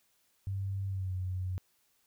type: tone with pitch glide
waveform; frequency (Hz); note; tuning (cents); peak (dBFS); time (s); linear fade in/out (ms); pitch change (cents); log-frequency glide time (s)
sine; 97.6 to 92.23; G2 to F#2; -7 to -5; -32; 0.47-1.58; 0; -98; 0.87-1.14
effects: white hiss -72 dBFS RMS until 2.06 s